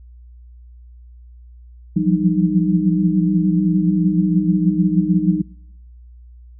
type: tone cluster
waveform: sine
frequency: 170.4 / 176.7 / 186.6 / 193.2 / 308.4 Hz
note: F3 / F3 / F#3 / G3 / D#4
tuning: -42 / +21 / +15 / -25 / -15 cents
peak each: -20 dBFS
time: 1.96-5.42 s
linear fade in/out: 10 ms
effects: noise-tail reverb RT60 1.0 s tail -25 dB re dry + added 60 Hz sine -39 dBFS peak until 6.59 s